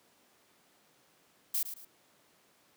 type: noise with echo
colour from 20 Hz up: violet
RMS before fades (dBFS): -31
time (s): 1.54-1.63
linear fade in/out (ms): 5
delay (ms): 110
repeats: 2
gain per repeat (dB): -10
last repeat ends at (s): 1.85
effects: pink hiss -66 dBFS RMS until 2.76 s + high-pass 200 Hz 12 dB/octave